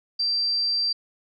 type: tone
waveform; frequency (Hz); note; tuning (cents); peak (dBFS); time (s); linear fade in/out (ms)
sine; 4700; D8; +1; -21; 0.19-0.93; 10
effects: none

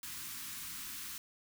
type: band-stop noise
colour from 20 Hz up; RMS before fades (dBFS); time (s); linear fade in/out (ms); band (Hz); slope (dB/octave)
white; -44; 0.03-1.18; 2; 330 to 1000; 48
effects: none

